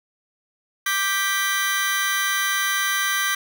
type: chord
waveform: sawtooth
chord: G major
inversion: second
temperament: just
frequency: 1176 / 1568 / 1960 Hz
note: D6 / G6 / B6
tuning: +2 / 0 / -14 cents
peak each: -23 / -20 / -21 dBFS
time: 0.86-3.35 s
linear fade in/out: 5 ms
effects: none